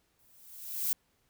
violet noise with exponential growth, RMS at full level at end -28 dBFS, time 0.19-0.93 s, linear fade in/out 1 ms, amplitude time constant 160 ms, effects pink hiss -73 dBFS RMS until 1.29 s

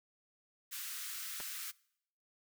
white high-pass noise, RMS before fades -43 dBFS, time 0.71-1.72 s, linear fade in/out 20 ms, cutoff 1200 Hz, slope 48 dB/octave
clicks, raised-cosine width 0.3 ms, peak -29 dBFS, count 2, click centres 1.401 / 1.406 s
effects noise-tail reverb RT60 0.7 s tail -23 dB re dry

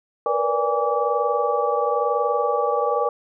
sine tone cluster, 470.4 / 491.4 / 584 / 818 / 1152 Hz, A#4 / B4 / D5 / G#5 / D6, +16 / -9 / -10 / -26 / -34 cents, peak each -25 dBFS, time 0.26-3.09 s, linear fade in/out 2 ms, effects none

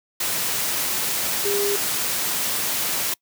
sine tone in noise, 404.7 Hz, G#4, 45 cents flat, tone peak -22 dBFS, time 1.45-1.76 s, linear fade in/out 5 ms, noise white, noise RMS -24 dBFS, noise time 0.2-3.14 s, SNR -1 dB, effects noise-tail reverb RT60 0.1 s tail -25 dB re dry + high-pass 100 Hz 12 dB/octave

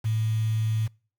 sine tone with quantisation, 110.3 Hz, A2, 5 cents sharp, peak -22 dBFS, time 0.04-0.88 s, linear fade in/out 20 ms, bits 7, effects noise-tail reverb RT60 0.4 s tail -26 dB re dry

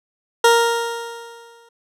20% pulse tone with exponential decay, 466.2 Hz, A#4, in tune, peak -4 dBFS, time 0.44-1.69 s, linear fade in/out 5 ms, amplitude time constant 270 ms, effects low-pass 12000 Hz 12 dB/octave

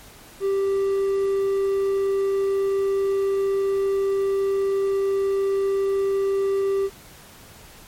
triangle tone, 392 Hz, G4, in tune, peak -17 dBFS, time 0.4-6.9 s, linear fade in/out 50 ms, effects pink hiss -46 dBFS RMS until 7.87 s + MP3 64 kbps

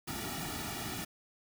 pink noise with comb filter, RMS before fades -39 dBFS, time 0.07-1.05 s, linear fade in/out 10 ms, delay 1.9 ms, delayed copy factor -0.95, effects none

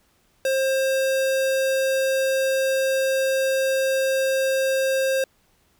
square tone, 532 Hz, C5, 29 cents sharp, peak -20 dBFS, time 0.45-5.24 s, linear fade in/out 2 ms, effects pink hiss -63 dBFS RMS until 5.79 s

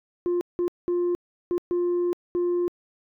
sine tone bursts at uneven times, 351.7 Hz, F4, 12 cents sharp, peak -19 dBFS, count 6, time 0.26-0.41 / 0.59-0.68 / 0.88-1.15 / 1.51-1.58 / 1.71-2.13 / 2.35-2.68 s, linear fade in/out 0 ms, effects tanh soft clip ceiling -20 dBFS

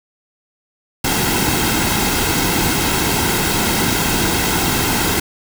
pink noise with comb filter, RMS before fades -17 dBFS, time 1.04-5.2 s, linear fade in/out 5 ms, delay 1.7 ms, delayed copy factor -0.55, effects none

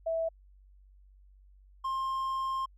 sine / triangle tone pair in turn, 655 / 1061 Hz, E5 / C6, -11 / +24 cents, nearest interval minor sixth, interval 835 cents, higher second, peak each -28 dBFS, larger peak neither, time 0.06-0.29 / 1.84-2.66 s, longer second, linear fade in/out 10 ms, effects added 48 Hz sine -55 dBFS peak until 2.77 s

